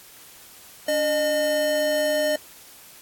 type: tone pair together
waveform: square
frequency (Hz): 287.4 / 608.5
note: D4 / D#5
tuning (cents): -37 / -39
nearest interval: octave + minor second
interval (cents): 1298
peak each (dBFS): -32 / -21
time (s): 0.88-2.36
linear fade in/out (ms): 5
effects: white hiss -47 dBFS RMS until 3.01 s + AAC 64 kbps